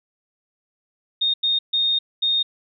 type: tone bursts at uneven times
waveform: sine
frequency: 3689 Hz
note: A#7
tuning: 19 cents flat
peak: -17 dBFS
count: 4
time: 1.21-1.34 / 1.43-1.59 / 1.73-1.99 / 2.22-2.43 s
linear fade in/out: 10 ms
effects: none